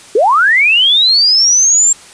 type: linear sweep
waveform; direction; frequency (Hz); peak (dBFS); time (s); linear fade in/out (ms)
sine; up; 374.8 to 7470; -6; 0.15-1.93; 5
effects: white hiss -37 dBFS RMS until 2.13 s + resampled to 22050 Hz